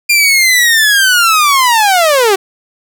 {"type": "linear sweep", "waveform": "sawtooth", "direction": "down", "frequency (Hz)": [2404, 370], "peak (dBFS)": -3, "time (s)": [0.09, 2.36], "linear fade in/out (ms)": 10, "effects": []}